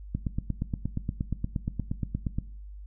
click train, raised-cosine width 5 ms, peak -16 dBFS, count 20, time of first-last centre 0.15-2.385 s, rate 8.5 Hz, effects noise-tail reverb RT60 0.5 s tail -18 dB re dry + added 50 Hz sine -40 dBFS peak until 2.86 s

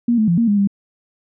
sine tone with pitch steps, 237.3 / 216.8 / 171.1 / 232 / 204.7 / 199.5 Hz, A#3 / A3 / F3 / A#3 / G#3 / G3, +31 / -25 / -35 / -8 / -25 / +31 cents, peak -12 dBFS, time 0.08-0.674 s, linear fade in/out 5 ms, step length 99 ms, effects none

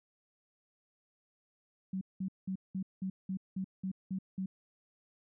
sine tone bursts, 189.3 Hz, F#3, 40 cents sharp, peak -33 dBFS, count 10, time 1.93-4.46 s, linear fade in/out 5 ms, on 82 ms, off 190 ms, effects none

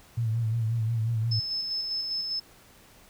sine tone with vibrato, 113.5 Hz, A#2, 46 cents flat, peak -24 dBFS, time 0.17-1.4 s, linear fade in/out 10 ms, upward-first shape sine, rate 5.6 Hz, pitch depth 61 cents each way
sine tone with tremolo, 5230 Hz, E8, 15 cents flat, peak -27 dBFS, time 1.31-2.4 s, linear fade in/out 10 ms, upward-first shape square, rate 5 Hz, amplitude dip 30%
effects pink hiss -55 dBFS RMS until 3.09 s

